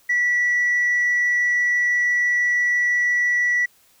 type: tone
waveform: sine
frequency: 1951 Hz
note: B6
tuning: 22 cents flat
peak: -15 dBFS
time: 0.09-3.66 s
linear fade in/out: 10 ms
effects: tanh soft clip ceiling -14 dBFS + white hiss -57 dBFS RMS until 4 s